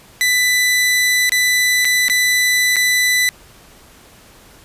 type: tone with dropouts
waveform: sawtooth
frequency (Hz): 1992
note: B6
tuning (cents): +14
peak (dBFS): -9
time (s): 0.21-3.29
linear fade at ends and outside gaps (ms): 0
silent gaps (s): 1.294-1.32 / 1.847-1.852 / 2.083-2.098 / 2.759-2.766
effects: pink hiss -45 dBFS RMS until 4.64 s + resampled to 32000 Hz